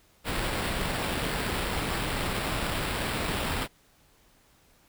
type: noise with sample-and-hold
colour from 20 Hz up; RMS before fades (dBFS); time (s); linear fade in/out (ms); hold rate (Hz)
pink; -30; 0.24-3.68; 50; 6300
effects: pink hiss -62 dBFS RMS until 4.88 s